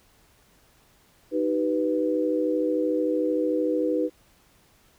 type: chord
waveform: sine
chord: Eb augmented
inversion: none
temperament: equal with one note detuned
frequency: 311.1 / 384.4 / 493.9 Hz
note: Eb4 / G4 / B4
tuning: 0 / -34 / 0 cents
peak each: -25 / -29 / -25 dBFS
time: 1.31-4.1 s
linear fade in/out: 50 ms
effects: pink hiss -60 dBFS RMS until 4.98 s